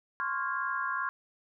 sine chord, Db major seventh, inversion third, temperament equal with one note detuned, 1046.5 / 1108.7 / 1396.9 / 1639.3 Hz, C6 / Db6 / F6 / Ab6, 0 / 0 / 0 / -23 cents, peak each -35 / -36 / -35 / -35 dBFS, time 0.2-1.09 s, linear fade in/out 0 ms, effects none

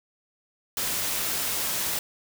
white noise, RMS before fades -28 dBFS, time 0.77-1.99 s, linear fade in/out 2 ms, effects none

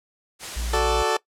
white noise, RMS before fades -33 dBFS, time 0.39-0.81 s, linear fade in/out 50 ms
triangle tone, 58.27 Hz, A#1, in tune, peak -23 dBFS, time 0.56-1.03 s, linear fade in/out 10 ms
20% pulse chord, D major, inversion first, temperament equal, 370 / 440 / 587.3 Hz, F#4 / A4 / D5, 0 / 0 / 0 cents, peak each -21 / -17 / -22 dBFS, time 0.73-1.17 s, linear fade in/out 5 ms
effects noise-tail reverb RT60 0.1 s tail -20 dB re dry + low-pass 9000 Hz 12 dB/octave

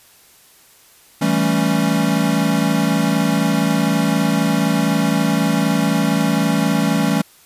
square chord, A dominant seventh, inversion second, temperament equal, 164.81 / 196 / 220 / 277.2 Hz, E3 / G3 / A3 / C#4, 0 / 0 / 0 / 0 cents, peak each -21 dBFS, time 1.21-7.22 s, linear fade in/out 10 ms, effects white hiss -49 dBFS RMS until 7.45 s + resampled to 32000 Hz

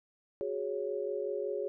sine chord, F# suspended second, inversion none, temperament equal, 370 / 415.3 / 554.4 Hz, F#4 / G#4 / C#5, 0 / 0 / 0 cents, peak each -38 / -35 / -37 dBFS, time 0.41-1.68 s, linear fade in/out 0 ms, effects none

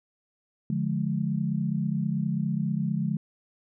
sine chord, D diminished, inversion none, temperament just, 146.83 / 176.2 / 211.4 Hz, D3 / F3 / Ab3, 0 / +16 / +31 cents, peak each -29 dBFS, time 0.7-3.17 s, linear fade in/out 2 ms, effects none

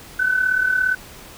sine tone with amplitude modulation, 1511 Hz, F#6, 36 cents sharp, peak -13 dBFS, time 0.19-0.95 s, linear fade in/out 10 ms, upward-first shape sine, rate 37.3 Hz, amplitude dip 65%, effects pink hiss -41 dBFS RMS until 1.37 s

